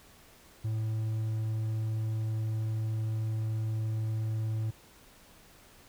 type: tone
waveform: triangle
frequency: 110 Hz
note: A2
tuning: in tune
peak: -27 dBFS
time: 0.64-4.71 s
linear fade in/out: 10 ms
effects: pink hiss -57 dBFS RMS until 5.88 s